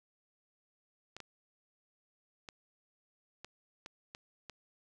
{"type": "clicks", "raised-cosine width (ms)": 0.2, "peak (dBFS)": -28, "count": 7, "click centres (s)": [1.166, 1.203, 2.488, 3.446, 3.861, 4.149, 4.497], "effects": []}